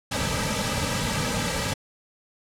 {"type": "noise with comb filter", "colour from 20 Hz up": "pink", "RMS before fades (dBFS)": -26, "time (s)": [0.11, 1.74], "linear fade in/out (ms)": 10, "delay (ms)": 2.8, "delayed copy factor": -1, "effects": ["low-pass 9000 Hz 12 dB/octave"]}